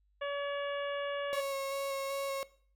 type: harmonic tone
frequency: 568 Hz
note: C#5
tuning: 42 cents sharp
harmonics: 1 / 2 / 3 / 4 / 5 / 6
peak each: -35 / -41 / -41 / -49 / -47 / -53 dBFS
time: 0.21-1.41 s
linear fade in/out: 10 ms
type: tone with vibrato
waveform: 35% pulse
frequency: 549 Hz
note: C#5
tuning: 17 cents flat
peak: -32 dBFS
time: 1.33-2.43 s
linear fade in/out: 0 ms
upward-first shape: square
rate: 2.6 Hz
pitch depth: 10 cents each way
effects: noise-tail reverb RT60 0.5 s tail -19 dB re dry + added 50 Hz sine -68 dBFS peak until 2.75 s